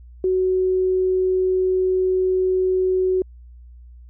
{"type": "tone", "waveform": "sine", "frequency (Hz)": 372.1, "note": "F#4", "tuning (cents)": 10, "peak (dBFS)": -16, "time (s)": [0.24, 3.22], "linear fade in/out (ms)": 2, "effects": ["added 60 Hz sine -40 dBFS peak until 4.09 s"]}